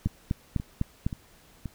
two click trains, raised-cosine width 5 ms, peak -21 / -13 dBFS, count 4 / 5, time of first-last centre 0.07-1.657 / 0.06-1.065 s, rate 1.89 / 3.98 Hz, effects pink hiss -57 dBFS RMS until 1.74 s

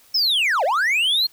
triangle linear two-way sweep, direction down then up, 5410 to 493 to 4319 Hz, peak -15 dBFS, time 0.14-1.27 s, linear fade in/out 10 ms, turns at 0.64 s, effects white hiss -53 dBFS RMS until 1.32 s

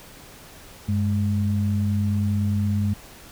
sine tone pair together, 98 / 207.7 Hz, G2 / G#3, 0 / 0 cents, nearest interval octave + minor second, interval 1300 cents, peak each -21 / -24 dBFS, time 0.88-2.94 s, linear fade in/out 10 ms, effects pink hiss -45 dBFS RMS until 3.31 s

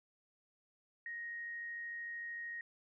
sine tone with amplitude modulation, 1873 Hz, A#6, 8 cents sharp, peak -40 dBFS, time 1.06-2.61 s, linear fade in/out 2 ms, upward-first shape sine, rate 93.3 Hz, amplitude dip 25%, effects none

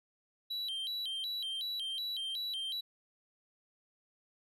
triangle tone with vibrato, 3520 Hz, A7, in tune, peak -34 dBFS, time 0.5-2.81 s, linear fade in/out 10 ms, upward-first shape square, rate 2.7 Hz, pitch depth 190 cents each way, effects none

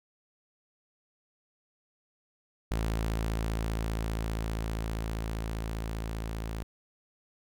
sawtooth tone with level ramp, 55.1 Hz, A1, 3 cents sharp, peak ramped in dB -24 to -30 dBFS, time 2.71-6.63 s, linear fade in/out 0 ms, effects none

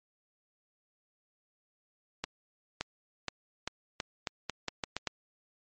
accelerating click train, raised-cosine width 0.2 ms, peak -15 dBFS, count 11, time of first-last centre 2.24-5.073 s, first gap 570 ms, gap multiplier 0.83, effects MP3 32 kbps

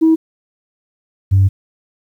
sine tone pair in turn, 321.5 / 96.67 Hz, E4 / G2, -43 / -24 cents, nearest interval octave + major sixth, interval 2081 cents, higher first, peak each -6 dBFS, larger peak neither, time 0.01-0.16 / 1.31-1.49 s, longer second, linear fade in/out 20 ms, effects tanh soft clip ceiling -4 dBFS + 8-bit

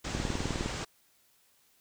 pink low-pass noise, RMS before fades -37 dBFS, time 0.04-0.85 s, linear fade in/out 10 ms, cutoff 8000 Hz, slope 48 dB/octave
click train, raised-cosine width 3 ms, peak -19 dBFS, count 11, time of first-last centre 0.15-0.66 s, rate 19.6 Hz
effects white hiss -67 dBFS RMS until 1.8 s

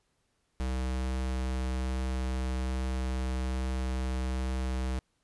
square tone, 64.2 Hz, C2, 32 cents flat, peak -30 dBFS, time 0.6-4.99 s, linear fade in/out 0 ms, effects pink hiss -75 dBFS RMS until 5.23 s + resampled to 24000 Hz

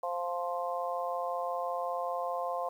harmonic tone, 174.8 Hz, F3, 2 cents sharp, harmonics 3 / 4 / 5 / 6, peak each -36 / -35 / -41 / -37 dBFS, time 0.03-2.69 s, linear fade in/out 5 ms, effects 10-bit

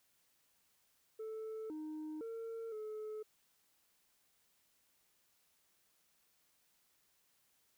sine tone with pitch steps, 439.3 / 309 / 454.8 / 430.2 Hz, A4 / D#4 / A#4 / A4, -3 / -12 / -43 / -39 cents, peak -39 dBFS, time 1.19-3.23 s, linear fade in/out 10 ms, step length 510 ms, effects tanh soft clip ceiling -41 dBFS + white hiss -75 dBFS RMS until 7.77 s

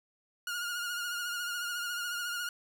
sawtooth tone with vibrato, 1427 Hz, F6, 37 cents sharp, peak -30 dBFS, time 0.47-2.49 s, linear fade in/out 2 ms, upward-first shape triangle, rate 14 Hz, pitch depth 48 cents each way, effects none

